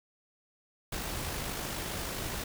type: noise with amplitude modulation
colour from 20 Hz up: pink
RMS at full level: -35 dBFS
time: 0.92-2.44 s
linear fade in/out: 5 ms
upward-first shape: sine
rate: 52.3 Hz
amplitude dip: 30%
effects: none